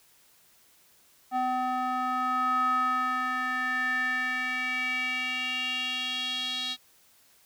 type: tone with band-pass filter sweep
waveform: square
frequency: 253.9 Hz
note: B3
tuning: 48 cents sharp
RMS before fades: -29 dBFS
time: 1.31-6.77 s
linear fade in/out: 50 ms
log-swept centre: 890 to 3700 Hz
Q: 5.4
effects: white hiss -61 dBFS RMS until 7.45 s